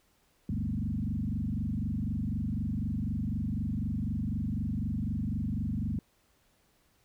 sine tone with frequency modulation, 153.3 Hz, D#3, 25 cents flat, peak -29 dBFS, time 0.49-5.99 s, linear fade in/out 2 ms, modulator 24 Hz, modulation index 3.8, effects pink hiss -69 dBFS RMS until 7.04 s

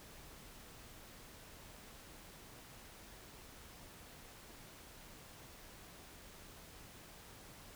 silence, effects pink hiss -56 dBFS RMS until 7.75 s

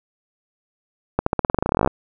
accelerating click train, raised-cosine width 1 ms, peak -3 dBFS, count 20, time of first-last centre 1.19-1.875 s, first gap 74 ms, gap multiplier 0.91, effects none

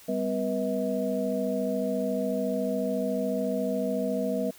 sine tone cluster, 199.2 / 253.2 / 484.7 / 641 Hz, G3 / B3 / B4 / E5, +28 / +43 / -32 / -49 cents, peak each -31 dBFS, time 0.08-4.51 s, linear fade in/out 10 ms, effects white hiss -52 dBFS RMS until 4.58 s

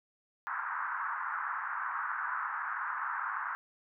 white band-pass noise, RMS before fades -36 dBFS, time 0.47-3.55 s, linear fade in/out 0 ms, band 950 to 1600 Hz, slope 48 dB/octave, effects none

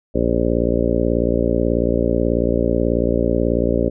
harmonic tone, 58.3 Hz, A#1, 1 cent sharp, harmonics 1 / 2 / 3 / 4 / 5 / 6 / 7 / 8 / 9 / 10, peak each -23 / -26 / -26 / -23 / -23 / -26 / -23 / -28 / -23 / -26 dBFS, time 0.14-3.9 s, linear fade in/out 20 ms, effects none

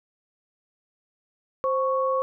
sine tone pair together, 524.4 / 1108.7 Hz, C5 / C#6, +4 / 0 cents, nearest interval octave + minor second, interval 1296 cents, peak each -23 / -25 dBFS, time 1.64-2.22 s, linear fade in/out 0 ms, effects none

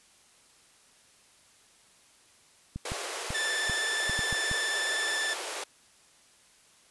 clicks, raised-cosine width 5 ms, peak -23 dBFS, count 8, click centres 2.76 / 2.919 / 3.305 / 3.697 / 4.096 / 4.192 / 4.327 / 4.514 s
pink high-pass noise, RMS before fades -36 dBFS, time 2.85-5.64 s, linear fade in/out 5 ms, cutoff 370 Hz, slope 48 dB/octave
sawtooth tone with vibrato, 1760 Hz, A6, in tune, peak -25 dBFS, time 3.34-5.34 s, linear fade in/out 10 ms, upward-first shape square, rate 19 Hz, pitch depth 18 cents each way
effects white hiss -60 dBFS RMS until 6.9 s + resampled to 24000 Hz

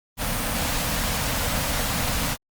pink band-stop noise, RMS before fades -25 dBFS, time 0.17-2.37 s, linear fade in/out 50 ms, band 300 to 460 Hz, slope 96 dB/octave, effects Opus 32 kbps

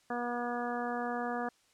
harmonic tone, 241.3 Hz, B3, 40 cents flat, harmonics 1 / 2 / 3 / 4 / 5 / 6 / 7, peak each -38 / -39 / -37 / -44 / -42 / -46 / -43 dBFS, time 0.1-1.49 s, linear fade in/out 5 ms, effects white hiss -68 dBFS RMS until 1.73 s + low-pass 8000 Hz 12 dB/octave

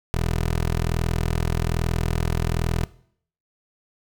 15% pulse tone, 41.2 Hz, E1, in tune, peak -15 dBFS, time 0.14-2.84 s, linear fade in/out 0 ms, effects noise-tail reverb RT60 0.6 s tail -19 dB re dry

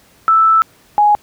sine tone pair in turn, 1318.5 / 832.4 Hz, E6 / G#5, 0 / +4 cents, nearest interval minor sixth, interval 796 cents, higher first, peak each -7 dBFS, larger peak neither, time 0.28-0.62 / 0.98-1.15 s, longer first, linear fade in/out 0 ms, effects pink hiss -49 dBFS RMS until 1.22 s + high-pass 60 Hz 12 dB/octave

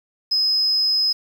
sine tone, 5080 Hz, D#8, 35 cents sharp, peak -16 dBFS, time 0.31-1.13 s, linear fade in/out 10 ms, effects 7-bit

